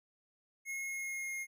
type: tone with pitch glide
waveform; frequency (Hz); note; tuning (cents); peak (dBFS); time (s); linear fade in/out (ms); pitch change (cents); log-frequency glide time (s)
square; 2164 to 2140; C#7 to C7; -42 to +38; -38; 0.65-1.47; 50; -20; 0.87-1.32
effects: none